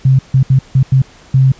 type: tone bursts at uneven times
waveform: sine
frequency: 132.5 Hz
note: C3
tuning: 22 cents sharp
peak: -5 dBFS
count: 6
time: 0.05-0.19 / 0.34-0.43 / 0.5-0.59 / 0.75-0.83 / 0.92-1.02 / 1.34-1.52 s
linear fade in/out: 5 ms
effects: pink hiss -42 dBFS RMS until 1.59 s + resampled to 16000 Hz